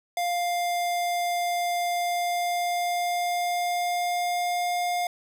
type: tone with pitch glide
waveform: square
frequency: 701 to 708.3 Hz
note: F5 to F5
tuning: +6 to +24 cents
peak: -25 dBFS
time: 0.17-5.07 s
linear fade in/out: 2 ms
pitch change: +18 cents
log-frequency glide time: 1.87-4.76 s
effects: none